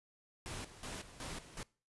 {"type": "noise with tremolo", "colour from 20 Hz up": "pink", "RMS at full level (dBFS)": -44, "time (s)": [0.46, 1.63], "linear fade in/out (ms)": 0, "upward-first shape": "square", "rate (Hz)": 2.7, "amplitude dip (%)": 75, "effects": ["noise-tail reverb RT60 0.4 s tail -24 dB re dry", "resampled to 24000 Hz"]}